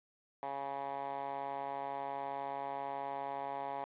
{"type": "tone with band-pass filter", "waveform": "10% pulse", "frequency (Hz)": 138.8, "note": "C#3", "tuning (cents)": 3, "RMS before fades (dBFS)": -40, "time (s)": [0.43, 3.84], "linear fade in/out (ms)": 0, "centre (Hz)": 870, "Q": 3, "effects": ["resampled to 8000 Hz", "10-bit"]}